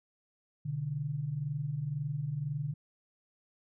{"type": "tone pair together", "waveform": "sine", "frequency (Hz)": [125.73, 147.7], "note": ["B2", "D3"], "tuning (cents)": [31, 10], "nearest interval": "minor third", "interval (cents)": 279, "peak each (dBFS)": [-38, -33], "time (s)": [0.65, 2.74], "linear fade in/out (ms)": 10, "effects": []}